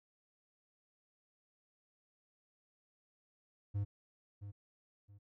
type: tone with echo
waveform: triangle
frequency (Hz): 101.3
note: G#2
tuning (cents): -43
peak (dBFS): -31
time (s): 3.74-3.85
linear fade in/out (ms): 20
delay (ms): 670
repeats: 2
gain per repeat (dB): -11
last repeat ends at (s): 5.19
effects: none